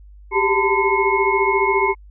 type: tone cluster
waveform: sine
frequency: 386.4 / 400.8 / 895 / 1014 / 2173 Hz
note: G4 / G4 / A5 / B5 / C#7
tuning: -25 / +38 / +29 / +45 / -35 cents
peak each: -21 dBFS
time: 0.31-1.95 s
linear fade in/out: 50 ms
effects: added 50 Hz sine -40 dBFS peak until 2.1 s